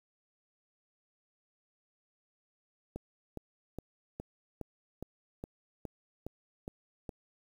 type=click train; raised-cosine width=2 ms; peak=-26 dBFS; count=11; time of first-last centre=2.96-7.092 s; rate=2.42 Hz; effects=9-bit